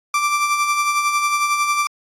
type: tone with tremolo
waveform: 30% pulse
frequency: 1174.7 Hz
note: D6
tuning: in tune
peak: -12 dBFS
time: 0.14-1.87 s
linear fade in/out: 2 ms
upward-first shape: sine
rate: 11 Hz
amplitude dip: 45%
effects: low-pass 12000 Hz 12 dB/octave + AAC 64 kbps